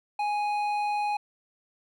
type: tone with hard clipping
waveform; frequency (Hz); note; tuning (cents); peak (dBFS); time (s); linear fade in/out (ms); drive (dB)
sine; 830.6; G#5; 0; -27; 0.19-1.17; 5; 8
effects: none